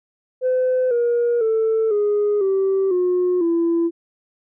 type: tone with pitch steps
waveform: sine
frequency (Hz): 510 / 475.8 / 444 / 414.2 / 386.5 / 360.6 / 336.5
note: C5 / A#4 / A4 / G#4 / G4 / F#4 / E4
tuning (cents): -44 / +35 / +16 / -5 / -24 / -45 / +36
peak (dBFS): -14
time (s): 0.41-3.91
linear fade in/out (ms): 50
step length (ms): 500
effects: tanh soft clip ceiling -13 dBFS